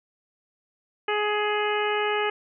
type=harmonic tone; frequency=419 Hz; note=G#4; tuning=15 cents sharp; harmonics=1 / 2 / 3 / 4 / 5 / 6 / 7; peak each=-26 / -29 / -31 / -32 / -33 / -34 / -34 dBFS; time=1.08-2.3 s; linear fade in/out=5 ms; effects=none